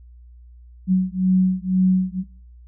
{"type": "beating tone pair", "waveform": "sine", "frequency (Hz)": [185, 187], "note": ["F#3", "F#3"], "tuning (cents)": [0, 19], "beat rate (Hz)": 2, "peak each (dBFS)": -18, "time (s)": [0.87, 2.24], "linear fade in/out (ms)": 50, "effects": ["noise-tail reverb RT60 0.6 s tail -24 dB re dry", "added 60 Hz sine -42 dBFS peak until 2.67 s"]}